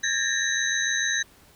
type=tone cluster; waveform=sine; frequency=1641 / 1767 / 1854 / 3894 / 6210 Hz; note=G#6 / A6 / A#6 / B7 / G8; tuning=-21 / +7 / -10 / -25 / -17 cents; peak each=-29 dBFS; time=0.03-1.23 s; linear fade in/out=10 ms; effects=pink hiss -55 dBFS RMS until 1.55 s